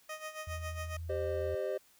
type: tone with tremolo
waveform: 15% pulse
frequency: 622.3 Hz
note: D#5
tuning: in tune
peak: -32 dBFS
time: 0.09-0.97 s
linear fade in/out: 5 ms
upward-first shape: sine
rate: 7.3 Hz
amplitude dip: 75%
type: tone with pitch glide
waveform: sine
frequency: 82.41 to 83.27 Hz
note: E2 to E2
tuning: 0 to +18 cents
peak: -38 dBFS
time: 0.47-1.55 s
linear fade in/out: 5 ms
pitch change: +18 cents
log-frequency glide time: 0.85-1.21 s
type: chord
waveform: triangle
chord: C minor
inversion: second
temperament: equal with one note detuned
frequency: 392 / 523.3 / 611.2 Hz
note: G4 / C5 / Eb5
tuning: 0 / 0 / -31 cents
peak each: -35 dBFS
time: 1.09-1.78 s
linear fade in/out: 10 ms
effects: white hiss -65 dBFS RMS until 1.99 s